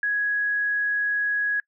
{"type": "tone", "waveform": "sine", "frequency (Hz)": 1667, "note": "G#6", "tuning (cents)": 6, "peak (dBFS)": -21, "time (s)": [0.03, 1.6], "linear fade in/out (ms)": 2, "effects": ["noise-tail reverb RT60 0.1 s tail -25 dB re dry"]}